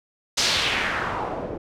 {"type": "noise with low-pass filter sweep", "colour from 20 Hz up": "white", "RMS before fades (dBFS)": -25, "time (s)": [0.37, 1.58], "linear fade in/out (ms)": 10, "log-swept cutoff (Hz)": [5700, 430], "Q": 1.9, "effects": []}